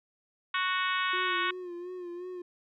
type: harmonic tone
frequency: 370 Hz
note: F#4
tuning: in tune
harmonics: 3 / 4 / 5 / 6 / 7 / 8 / 9 / 10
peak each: -31 / -33 / -35 / -37 / -38 / -39 / -40 / -41 dBFS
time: 0.54-1.51 s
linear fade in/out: 5 ms
type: tone with vibrato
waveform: triangle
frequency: 356.4 Hz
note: F4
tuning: 35 cents sharp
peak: -35 dBFS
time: 1.13-2.42 s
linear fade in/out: 5 ms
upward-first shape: sine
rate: 2.8 Hz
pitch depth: 51 cents each way
effects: none